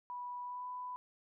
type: tone with pitch glide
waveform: sine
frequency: 982 to 995.1 Hz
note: B5 to B5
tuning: -10 to +13 cents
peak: -40 dBFS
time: 0.1-0.96 s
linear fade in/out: 0 ms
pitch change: +23 cents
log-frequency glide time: 0.42-0.67 s
effects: none